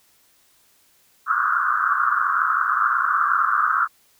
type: band-pass noise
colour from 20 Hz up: white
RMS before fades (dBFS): -20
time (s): 1.26-3.88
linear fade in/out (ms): 50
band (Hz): 1100 to 1500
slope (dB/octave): 96
effects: white hiss -59 dBFS RMS until 4.19 s